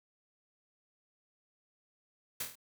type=noise with echo; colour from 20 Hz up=white; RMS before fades=-36 dBFS; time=2.4-2.43 s; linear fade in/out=5 ms; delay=25 ms; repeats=5; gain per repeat=-4 dB; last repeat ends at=2.555 s; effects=none